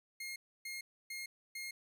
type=tone bursts; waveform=sawtooth; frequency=2137 Hz; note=C7; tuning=36 cents sharp; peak=-38 dBFS; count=4; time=0.2-1.71 s; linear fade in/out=5 ms; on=160 ms; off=290 ms; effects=none